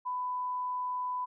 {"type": "tone", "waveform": "sine", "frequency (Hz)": 998, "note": "B5", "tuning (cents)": 18, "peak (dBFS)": -31, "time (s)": [0.05, 1.26], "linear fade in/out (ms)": 20, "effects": []}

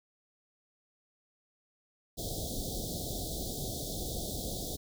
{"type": "band-stop noise", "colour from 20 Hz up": "pink", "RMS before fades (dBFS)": -37, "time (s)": [2.17, 4.77], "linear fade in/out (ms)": 20, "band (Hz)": [750, 3400], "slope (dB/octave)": 96, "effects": []}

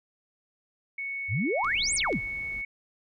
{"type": "tone", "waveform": "sine", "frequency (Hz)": 2215, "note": "C#7", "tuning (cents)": -2, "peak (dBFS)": -31, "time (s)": [0.98, 2.65], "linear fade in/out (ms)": 5}
{"type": "exponential two-way sweep", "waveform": "sine", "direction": "up then down", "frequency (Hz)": [79, 9660, 79], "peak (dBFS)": -25, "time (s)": [1.28, 2.21], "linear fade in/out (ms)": 50, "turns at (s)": 1.95}
{"type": "noise", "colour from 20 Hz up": "brown", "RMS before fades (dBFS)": -45, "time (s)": [1.63, 2.62], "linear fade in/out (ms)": 10}
{"type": "clicks", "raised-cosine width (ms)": 0.2, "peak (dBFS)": -26, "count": 2, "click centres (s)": [1.646, 2.128]}
{"effects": []}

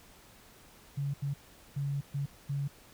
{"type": "tone bursts at uneven times", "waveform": "sine", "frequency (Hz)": 140.8, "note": "C#3", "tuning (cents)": 27, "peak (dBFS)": -30, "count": 5, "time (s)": [[0.97, 1.14], [1.22, 1.34], [1.76, 2.01], [2.14, 2.26], [2.49, 2.68]], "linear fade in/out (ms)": 10, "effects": ["pink hiss -57 dBFS RMS until 2.93 s"]}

